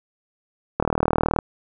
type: click train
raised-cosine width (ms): 1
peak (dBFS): -4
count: 24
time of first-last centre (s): 0.8-1.388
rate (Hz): 39.1
effects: none